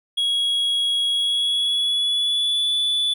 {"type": "tone with pitch glide", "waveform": "triangle", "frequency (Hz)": [3320, 3465], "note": ["G#7", "A7"], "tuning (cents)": [-1, -27], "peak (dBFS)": -17, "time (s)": [0.17, 3.14], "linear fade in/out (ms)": 10, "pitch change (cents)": 74, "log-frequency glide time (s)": [1.1, 2.75], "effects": []}